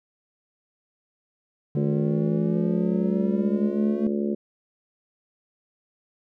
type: exponential sweep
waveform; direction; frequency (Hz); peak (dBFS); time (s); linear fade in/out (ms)
triangle; up; 146.83 to 223.4; -22; 1.75-4.07; 2
type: harmonic tone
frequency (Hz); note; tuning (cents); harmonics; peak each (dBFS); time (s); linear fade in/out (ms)
71.6; D2; -43; 3 / 4 / 5 / 6 / 7 / 8; -25 / -36 / -28 / -35 / -37 / -37; 1.76-4.35; 10
effects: none